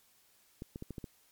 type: clicks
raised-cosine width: 3 ms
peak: -28 dBFS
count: 6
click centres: 0.621 / 0.759 / 0.824 / 0.907 / 0.982 / 1.042 s
effects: white hiss -67 dBFS RMS until 1.31 s + MP3 96 kbps